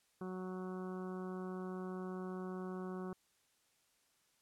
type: harmonic tone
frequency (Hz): 185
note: F#3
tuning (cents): 0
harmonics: 1 / 2 / 3 / 4 / 5 / 6 / 7 / 8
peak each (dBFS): -43 / -45 / -56 / -55 / -59 / -54 / -58 / -60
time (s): 0.21-3.13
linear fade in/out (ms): 2
effects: white hiss -75 dBFS RMS until 4.41 s + low-pass 11000 Hz 12 dB/octave